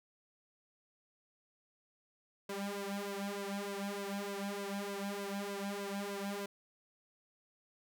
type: tone with flanger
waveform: sawtooth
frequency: 200.1 Hz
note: G3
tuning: 36 cents sharp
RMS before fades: -40 dBFS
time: 2.49-6.46 s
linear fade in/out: 5 ms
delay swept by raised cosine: 1.9 to 3.8 ms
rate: 3.3 Hz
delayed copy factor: +0.9
effects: none